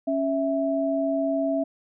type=tone pair together; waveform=sine; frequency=276.4 / 657.4 Hz; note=C#4 / E5; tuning=-5 / -5 cents; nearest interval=octave + minor third; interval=1500 cents; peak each=-25 / -24 dBFS; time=0.07-1.64 s; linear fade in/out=10 ms; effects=none